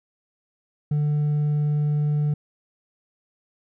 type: tone with hard clipping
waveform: sine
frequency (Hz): 148.4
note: D3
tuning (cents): +18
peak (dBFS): -20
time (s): 0.91-2.34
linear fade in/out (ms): 5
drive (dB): 2
effects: none